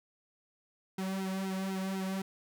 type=tone with flanger; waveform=sawtooth; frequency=190.9 Hz; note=G3; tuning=46 cents flat; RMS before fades=-35 dBFS; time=0.98-2.22 s; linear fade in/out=5 ms; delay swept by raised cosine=1.7 to 3.1 ms; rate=4 Hz; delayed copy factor=-0.95; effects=none